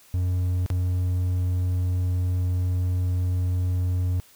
triangle tone with dropouts, 90.3 Hz, F#2, 42 cents flat, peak -19 dBFS, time 0.14-4.2 s, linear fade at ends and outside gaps 0 ms, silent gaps 0.662-0.702 s, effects white hiss -54 dBFS RMS until 4.35 s

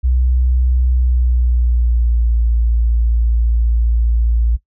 sine tone with pitch glide, 62.6 to 57.4 Hz, B1 to A#1, +24 to -26 cents, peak -11 dBFS, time 0.03-4.57 s, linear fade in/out 20 ms, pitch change -150 cents, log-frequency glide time 0.89-2.36 s, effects noise-tail reverb RT60 0.1 s tail -17 dB re dry

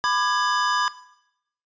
square chord, G# diminished, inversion first, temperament just, 996.7 / 1196.1 / 1661.2 Hz, B5 / D6 / G#6, +16 / +31 / 0 cents, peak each -25 dBFS, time 0.04-0.88 s, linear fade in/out 0 ms, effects noise-tail reverb RT60 0.8 s tail -17 dB re dry + resampled to 16000 Hz

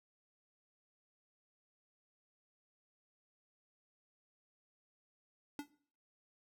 square tone with exponential decay, 290 Hz, D4, 22 cents flat, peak -37 dBFS, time 5.59-5.7 s, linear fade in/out 1 ms, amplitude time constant 22 ms, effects noise-tail reverb RT60 0.5 s tail -18 dB re dry

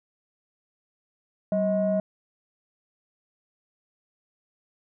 sine tone pair together, 191.5 / 631.6 Hz, G3 / D#5, -40 / +26 cents, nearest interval octave + major sixth, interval 2066 cents, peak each -24 / -22 dBFS, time 1.52-2 s, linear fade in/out 2 ms, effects tanh soft clip ceiling -16 dBFS

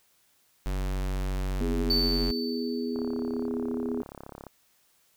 square tone, 47.18 Hz, F#1, 34 cents sharp, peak -28 dBFS, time 0.66-2.31 s, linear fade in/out 0 ms
harmonic tone, 82.41 Hz, E2, in tune, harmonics 3 / 4 / 5, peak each -30 / -37 / -33 dBFS, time 1.61-4.02 s, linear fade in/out 0 ms
triangle tone with exponential decay, 4531 Hz, C#8, 37 cents sharp, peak -21 dBFS, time 1.9-3.47 s, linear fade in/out 5 ms, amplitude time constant 340 ms
click train, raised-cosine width 1 ms, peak -27 dBFS, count 53, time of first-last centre 2.96-4.467 s, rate 34.5 Hz
effects white hiss -66 dBFS RMS until 5.16 s

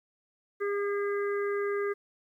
harmonic tone, 405.2 Hz, G#4, 43 cents flat, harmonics 1 / 3 / 4 / 5, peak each -28 / -38 / -40 / -42 dBFS, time 0.6-1.94 s, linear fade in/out 20 ms, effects 11-bit

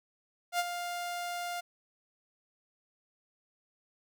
sawtooth tone with ADSR envelope, 702 Hz, F5, 9 cents sharp, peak -22 dBFS, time 0.52-1.61 s, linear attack 73 ms, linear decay 35 ms, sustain -9 dB, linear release 13 ms, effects none

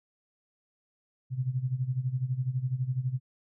sine tone with tremolo, 128.2 Hz, C3, 35 cents flat, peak -24 dBFS, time 1.3-3.2 s, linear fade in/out 50 ms, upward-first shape sine, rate 12 Hz, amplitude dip 80%, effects none

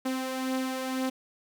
sawtooth beating tone pair, 260 / 262 Hz, C4 / C4, -11 / +2 cents, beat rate 2 Hz, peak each -26 / -32 dBFS, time 0.05-1.1 s, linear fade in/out 10 ms, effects none

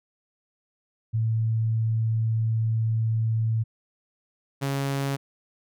sine / sawtooth tone pair in turn, 112 / 138.18 Hz, A2 / C#3, +31 / -5 cents, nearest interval major third, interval 364 cents, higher second, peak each -21 dBFS, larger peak neither, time 1.13-3.64 / 4.61-5.17 s, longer first, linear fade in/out 20 ms, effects none

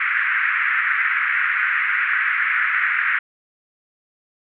pink band-pass noise, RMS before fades -20 dBFS, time 0-3.19 s, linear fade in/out 5 ms, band 1400 to 2200 Hz, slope 48 dB/octave, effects none

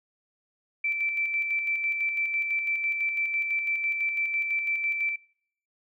sine tone with tremolo, 2332 Hz, D7, 13 cents flat, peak -24 dBFS, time 0.84-5.16 s, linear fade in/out 5 ms, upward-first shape square, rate 6 Hz, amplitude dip 40%, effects noise-tail reverb RT60 0.7 s tail -25 dB re dry

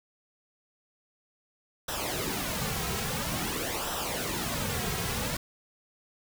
pink noise with flanger, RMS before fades -32 dBFS, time 1.88-5.37 s, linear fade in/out 5 ms, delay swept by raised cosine 0.44 to 3.44 ms, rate 0.49 Hz, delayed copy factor -0.65, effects none

